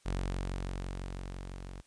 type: tone with level ramp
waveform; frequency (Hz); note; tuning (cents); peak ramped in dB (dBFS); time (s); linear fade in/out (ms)
sawtooth; 46; F#1; -9; -27 to -39; 0.05-1.82; 20
effects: white hiss -66 dBFS RMS until 1.86 s + resampled to 22050 Hz